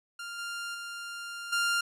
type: tone with level steps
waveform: sawtooth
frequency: 1396.9 Hz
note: F6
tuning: in tune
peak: -34 / -31 / -34 / -22 dBFS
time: 0.19-1.81 s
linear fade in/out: 5 ms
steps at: 0.38 / 0.74 / 1.52 s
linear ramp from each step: 10 ms
effects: low-pass 11000 Hz 12 dB/octave